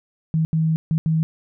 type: tone bursts at uneven times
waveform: sine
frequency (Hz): 159.9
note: D#3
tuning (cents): +48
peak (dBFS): -16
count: 4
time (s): 0.34-0.45 / 0.53-0.76 / 0.91-0.98 / 1.06-1.23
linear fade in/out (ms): 0
effects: none